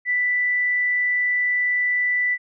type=tone; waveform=sine; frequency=1979 Hz; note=B6; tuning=3 cents sharp; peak=-18 dBFS; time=0.05-2.38 s; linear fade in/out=50 ms; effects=none